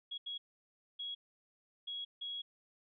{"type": "tone bursts at uneven times", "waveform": "sine", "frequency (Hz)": 3322, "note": "G#7", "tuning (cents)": 0, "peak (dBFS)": -39, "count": 5, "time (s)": [[0.11, 0.18], [0.26, 0.38], [0.99, 1.15], [1.87, 2.05], [2.21, 2.42]], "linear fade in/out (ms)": 10, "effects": []}